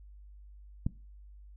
click, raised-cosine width 5 ms, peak -17 dBFS, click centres 0.865 s, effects noise-tail reverb RT60 0.3 s tail -18 dB re dry + added 50 Hz sine -49 dBFS peak until 1.56 s

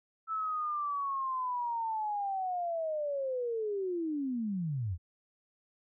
sine linear sweep, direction down, 1321 to 77.78 Hz, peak -31 dBFS, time 0.27-4.98 s, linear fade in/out 50 ms, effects none

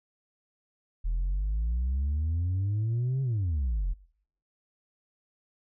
sine exponential two-way sweep, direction up then down, 39.66 to 136.4 to 39.66 Hz, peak -23 dBFS, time 1.04-3.94 s, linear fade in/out 20 ms, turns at 3.22 s, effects noise-tail reverb RT60 0.7 s tail -25 dB re dry + tanh soft clip ceiling -24 dBFS

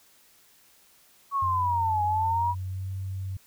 sine linear two-way sweep, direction down then up, 1124 to 830.6 to 973 Hz, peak -23 dBFS, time 1.31-2.55 s, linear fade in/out 50 ms, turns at 2.03 s
sine tone with pitch glide, 91 to 95.47 Hz, F#2 to G2, -28 to -45 cents, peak -30 dBFS, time 1.42-3.37 s, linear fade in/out 5 ms, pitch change +83 cents, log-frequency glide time 2.37-2.9 s
effects white hiss -59 dBFS RMS until 3.46 s

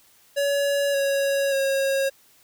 square tone with pitch steps, 565 / 554.3 / 543.9 Hz, C#5 / C#5 / C#5, +33 / 0 / -33 cents, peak -21 dBFS, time 0.36-2.1 s, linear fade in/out 20 ms, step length 580 ms, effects white hiss -57 dBFS RMS until 2.43 s

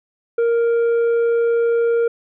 sine tone with tanh clipping, 466.2 Hz, A#4, in tune, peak -15 dBFS, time 0.38-2.08 s, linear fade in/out 5 ms, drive 5 dB, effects none

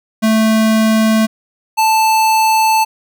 square tone pair in turn, 220 / 880 Hz, A3 / A5, 0 / 0 cents, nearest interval 2 octaves, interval 2400 cents, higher second, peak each -10 dBFS, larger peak neither, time 0.22-1.27 / 1.77-2.85 s, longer second, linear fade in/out 20 ms, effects none

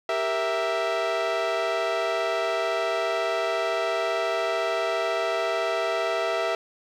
sawtooth chord, E diminished, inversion first, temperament equal, 392 / 466.2 / 659.3 Hz, G4 / Bb4 / E5, 0 / 0 / 0 cents, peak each -27 / -27 / -21 dBFS, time 0.09-6.55 s, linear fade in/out 2 ms, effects low-pass 4000 Hz 12 dB/octave + 9-bit

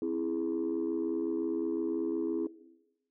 sine chord, C augmented, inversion none, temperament equal, 261.6 / 329.6 / 415.3 Hz, C4 / E4 / G#4, 0 / 0 / 0 cents, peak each -35 / -31 / -34 dBFS, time 0.02-2.47 s, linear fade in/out 2 ms, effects noise-tail reverb RT60 1.0 s tail -18 dB re dry + tanh soft clip ceiling -24 dBFS

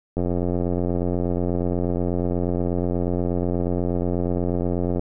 click train, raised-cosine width 2 ms, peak -11 dBFS, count 427, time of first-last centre 0.17-4.994 s, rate 88.3 Hz, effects none

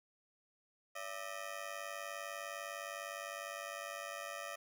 15% pulse ring-modulated tone, 622.3 Hz, D#5, in tune, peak -33 dBFS, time 0.95-4.56 s, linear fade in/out 10 ms, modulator 49.9 Hz, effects none

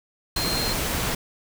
sine tone in noise, 4186 Hz, C8, in tune, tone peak -27 dBFS, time 0.36-0.73 s, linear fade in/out 5 ms, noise pink, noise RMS -26 dBFS, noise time 0.36-1.15 s, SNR -4 dB, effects none

